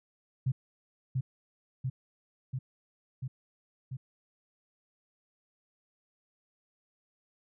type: tone with echo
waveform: sine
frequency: 130 Hz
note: C3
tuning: 11 cents flat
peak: -25 dBFS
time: 0.46-0.52 s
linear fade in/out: 10 ms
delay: 690 ms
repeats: 5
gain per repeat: -2 dB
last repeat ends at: 3.97 s
effects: none